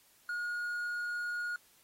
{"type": "tone", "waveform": "triangle", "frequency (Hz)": 1438, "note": "F#6", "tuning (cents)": -50, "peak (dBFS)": -32, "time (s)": [0.29, 1.56], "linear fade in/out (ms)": 2, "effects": ["white hiss -65 dBFS RMS until 1.83 s", "AAC 48 kbps"]}